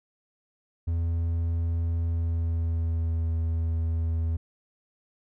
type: tone with pitch glide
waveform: triangle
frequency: 83.6 to 81.93 Hz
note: E2 to E2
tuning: +25 to -10 cents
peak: -22 dBFS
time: 0.87-4.37 s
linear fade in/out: 10 ms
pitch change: -35 cents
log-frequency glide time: 2.04-3.26 s
effects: none